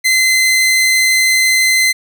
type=tone; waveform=sawtooth; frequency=2058 Hz; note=C7; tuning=29 cents flat; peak=-6 dBFS; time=0.04-1.93 s; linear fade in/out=20 ms; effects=none